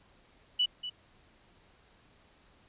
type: tone with echo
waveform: sine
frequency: 2960 Hz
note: F#7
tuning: in tune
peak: -24 dBFS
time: 0.59-0.66 s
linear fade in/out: 10 ms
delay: 240 ms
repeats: 1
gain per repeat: -11 dB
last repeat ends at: 0.9 s
effects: pink hiss -63 dBFS RMS until 2.68 s + resampled to 8000 Hz